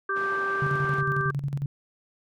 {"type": "harmonic tone", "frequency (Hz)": 392, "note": "G4", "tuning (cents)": 0, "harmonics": [1, 3, 4], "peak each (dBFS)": [-32, -28, -28], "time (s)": [0.09, 1.31], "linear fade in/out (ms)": 5}
{"type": "band-pass noise", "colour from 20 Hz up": "white", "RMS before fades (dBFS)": -41, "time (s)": [0.15, 1.02], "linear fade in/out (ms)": 20, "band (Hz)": [150, 1300], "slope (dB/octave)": 12}
{"type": "tone with tremolo", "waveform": "sine", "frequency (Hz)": 140.6, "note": "C#3", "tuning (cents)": 25, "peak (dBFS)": -24, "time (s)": [0.62, 1.66], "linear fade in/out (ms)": 2, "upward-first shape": "square", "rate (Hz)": 11, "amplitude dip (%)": 65}
{"effects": []}